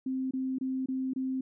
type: tone bursts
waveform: sine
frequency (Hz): 261.6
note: C4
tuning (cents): 0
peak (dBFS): -29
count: 5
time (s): 0.06-1.41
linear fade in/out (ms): 5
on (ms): 250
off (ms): 25
effects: none

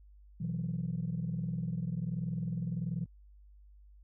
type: chord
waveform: sine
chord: B suspended fourth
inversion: none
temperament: equal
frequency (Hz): 123.47 / 164.81 / 185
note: B2 / E3 / F#3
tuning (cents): 0 / 0 / 0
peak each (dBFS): -37 / -34 / -38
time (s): 0.4-3.06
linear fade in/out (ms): 10
effects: tanh soft clip ceiling -26 dBFS + added 50 Hz sine -54 dBFS peak until 4.03 s

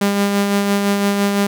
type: tone with tremolo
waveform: sawtooth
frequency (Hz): 201.1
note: G3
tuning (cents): +44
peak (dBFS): -9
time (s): 0.01-1.47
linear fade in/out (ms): 5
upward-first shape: sine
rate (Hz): 5.9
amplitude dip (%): 35
effects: none

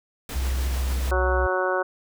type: noise with tremolo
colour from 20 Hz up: pink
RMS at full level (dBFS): -34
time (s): 0.29-1.11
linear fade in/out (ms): 2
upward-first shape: triangle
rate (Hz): 6.8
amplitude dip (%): 25
type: tone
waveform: sine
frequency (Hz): 64.7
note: C2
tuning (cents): -19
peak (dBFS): -22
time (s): 0.35-1.47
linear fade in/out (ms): 10
type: harmonic tone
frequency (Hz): 185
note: F#3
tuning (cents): 0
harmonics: 2 / 3 / 4 / 5 / 6 / 7 / 8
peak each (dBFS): -27 / -26 / -31 / -32 / -30 / -33 / -28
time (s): 1.11-1.83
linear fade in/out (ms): 10
effects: none

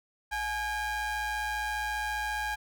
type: ring-modulated tone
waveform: square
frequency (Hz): 394.2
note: G4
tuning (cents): +10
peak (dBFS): -28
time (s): 0.31-2.56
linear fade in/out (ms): 20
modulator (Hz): 1240
effects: none

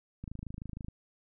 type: click train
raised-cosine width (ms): 5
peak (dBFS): -28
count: 18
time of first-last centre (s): 0.24-0.884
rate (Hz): 26.4
effects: none

